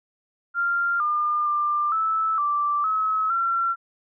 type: tone with pitch steps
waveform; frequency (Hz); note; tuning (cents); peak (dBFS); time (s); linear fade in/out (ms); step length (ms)
sine; 1391 / 1204 / 1191 / 1311 / 1171 / 1287 / 1361; F6 / D6 / D6 / E6 / D6 / E6 / F6; -7 / +43 / +24 / -10 / -5 / -42 / -45; -20; 0.54-3.76; 50; 460
effects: none